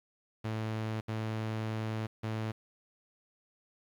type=tone bursts at uneven times; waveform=sawtooth; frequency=110 Hz; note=A2; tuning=in tune; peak=-29 dBFS; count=3; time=0.44-1.01 / 1.08-2.07 / 2.23-2.52 s; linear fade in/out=10 ms; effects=low-pass 4000 Hz 12 dB/octave + 10-bit